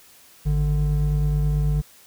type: tone pair together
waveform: triangle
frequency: 52.41 / 147.9 Hz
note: G#1 / D3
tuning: +16 / +13 cents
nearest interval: octave + tritone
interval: 1797 cents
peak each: -19 dBFS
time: 0.45-1.82 s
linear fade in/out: 20 ms
effects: white hiss -51 dBFS RMS until 2.06 s